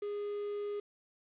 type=tone; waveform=triangle; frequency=411.4 Hz; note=G#4; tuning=16 cents flat; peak=-33 dBFS; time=0.02-0.8 s; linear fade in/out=5 ms; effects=resampled to 8000 Hz + 10-bit